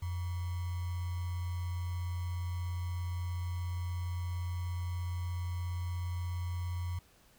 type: tone with sample-and-hold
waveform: sine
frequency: 88.3 Hz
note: F2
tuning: 20 cents sharp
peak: -33 dBFS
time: 0.02-6.99 s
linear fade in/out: 5 ms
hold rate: 1050 Hz
effects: pink hiss -64 dBFS RMS until 7.38 s